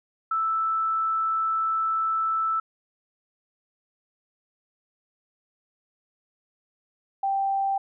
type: tone pair in turn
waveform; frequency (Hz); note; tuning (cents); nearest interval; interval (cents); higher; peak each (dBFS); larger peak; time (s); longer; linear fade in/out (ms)
sine; 1318.5 / 784; E6 / G5; 0 / 0; major sixth; 900; first; -22; neither; 0.31-2.6 / 7.23-7.78; first; 5
effects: none